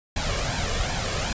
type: noise with flanger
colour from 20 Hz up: pink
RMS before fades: -26 dBFS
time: 0.16-1.33 s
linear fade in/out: 5 ms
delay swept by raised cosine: 1.2 to 1.78 ms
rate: 2.6 Hz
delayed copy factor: +0.6
effects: resampled to 16000 Hz